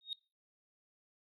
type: tone with exponential growth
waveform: sine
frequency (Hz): 3729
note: A#7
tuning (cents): 0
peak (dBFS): -32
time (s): 0.01-0.13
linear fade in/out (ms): 1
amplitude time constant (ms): 25
effects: noise-tail reverb RT60 0.3 s tail -24 dB re dry + tanh soft clip ceiling -31 dBFS